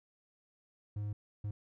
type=tone bursts at uneven times; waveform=triangle; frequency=103.83 Hz; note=G#2; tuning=in tune; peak=-33 dBFS; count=2; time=0.96-1.13 / 1.44-1.51 s; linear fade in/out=5 ms; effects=none